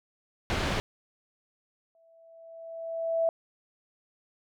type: low-pass noise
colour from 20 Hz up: pink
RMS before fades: -29 dBFS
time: 0.5-0.8 s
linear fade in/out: 0 ms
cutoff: 3900 Hz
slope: 12 dB/octave
type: tone with exponential growth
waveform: sine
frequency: 659.3 Hz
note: E5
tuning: in tune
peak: -21 dBFS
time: 1.95-3.29 s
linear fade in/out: 1 ms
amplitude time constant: 290 ms
effects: none